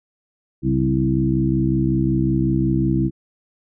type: harmonic tone with a mistuned harmonic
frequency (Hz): 65.41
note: C2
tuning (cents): 0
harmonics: 1 / 2 / 3 / 4 / 5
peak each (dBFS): -26 / -20 / -23 / -24 / -21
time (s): 0.62-3.11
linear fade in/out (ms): 50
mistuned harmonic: 2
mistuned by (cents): +73
effects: none